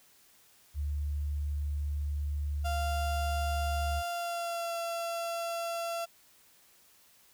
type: tone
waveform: sine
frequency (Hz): 72.9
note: D2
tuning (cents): -12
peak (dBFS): -30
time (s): 0.74-4.03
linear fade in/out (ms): 50
type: tone with pitch glide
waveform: 35% pulse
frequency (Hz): 694 to 677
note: F5 to E5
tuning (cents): -11 to +46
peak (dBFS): -31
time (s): 2.64-6.06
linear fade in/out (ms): 20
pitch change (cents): -43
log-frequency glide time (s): 4.08-4.76
effects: white hiss -62 dBFS RMS until 7.33 s